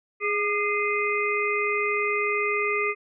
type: harmonic tone with a mistuned harmonic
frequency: 415.3 Hz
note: G#4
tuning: in tune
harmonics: 1 / 3 / 5 / 6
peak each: -27 / -29 / -27 / -29 dBFS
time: 0.2-2.95 s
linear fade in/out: 50 ms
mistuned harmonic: 3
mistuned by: -46 cents
effects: none